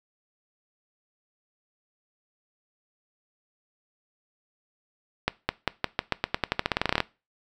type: accelerating click train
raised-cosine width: 0.3 ms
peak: -6 dBFS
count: 21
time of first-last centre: 5.28-7.003 s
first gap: 210 ms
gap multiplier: 0.89
effects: noise-tail reverb RT60 0.3 s tail -21 dB re dry